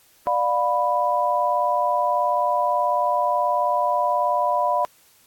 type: chord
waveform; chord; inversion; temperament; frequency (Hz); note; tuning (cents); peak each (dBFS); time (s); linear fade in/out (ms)
sine; B diminished; first; just; 592.7 / 711.2 / 987.8; D5 / F5 / B5; +16 / +31 / 0; -24 / -23 / -21; 0.27-4.85; 0
effects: white hiss -56 dBFS RMS until 5.26 s + AAC 64 kbps